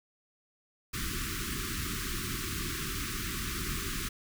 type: band-stop noise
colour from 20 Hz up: pink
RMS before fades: -35 dBFS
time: 0.93-4.09 s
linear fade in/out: 10 ms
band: 400 to 1100 Hz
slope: 96 dB/octave
effects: none

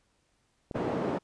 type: clicks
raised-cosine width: 2 ms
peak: -24 dBFS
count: 2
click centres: 0.712 / 0.765 s
type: band-pass noise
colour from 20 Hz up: white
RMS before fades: -31 dBFS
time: 0.74-1.19 s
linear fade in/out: 20 ms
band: 160 to 490 Hz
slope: 12 dB/octave
effects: pink hiss -72 dBFS RMS until 1.23 s + resampled to 22050 Hz

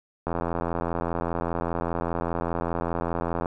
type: click train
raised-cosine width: 1 ms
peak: -13 dBFS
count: 272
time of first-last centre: 0.27-3.458 s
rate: 85 Hz
effects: none

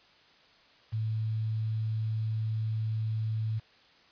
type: tone with quantisation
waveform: sine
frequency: 110 Hz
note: A2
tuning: in tune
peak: -28 dBFS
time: 0.92-3.6 s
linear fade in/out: 20 ms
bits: 9
effects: white hiss -60 dBFS RMS until 4.11 s + resampled to 11025 Hz

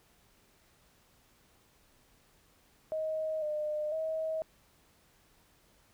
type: tone with pitch steps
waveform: sine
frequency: 629 / 605 / 637 Hz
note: D#5 / D#5 / D#5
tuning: +19 / -49 / +41 cents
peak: -31 dBFS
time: 2.92-4.42 s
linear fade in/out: 0 ms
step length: 500 ms
effects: pink hiss -66 dBFS RMS until 5.93 s

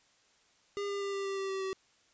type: tone with pitch steps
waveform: square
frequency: 404.5 / 401.2 / 398 / 394.8 / 391.6 / 388.5 / 385.3 / 382.2 Hz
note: G#4 / G4 / G4 / G4 / G4 / G4 / G4 / G4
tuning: -46 / +40 / +26 / +12 / -2 / -16 / -30 / -44 cents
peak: -34 dBFS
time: 0.77-1.73 s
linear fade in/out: 0 ms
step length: 120 ms
effects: white hiss -67 dBFS RMS until 2.13 s + resampled to 16000 Hz

